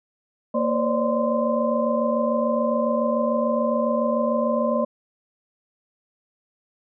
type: tone cluster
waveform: sine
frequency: 231.8 / 521 / 567 / 594 / 1037 Hz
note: A#3 / C5 / C#5 / D5 / C6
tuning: -10 / -7 / +39 / +20 / -16 cents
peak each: -24 / -27 / -27 / -24 / -28 dBFS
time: 0.54-4.85 s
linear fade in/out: 10 ms
effects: none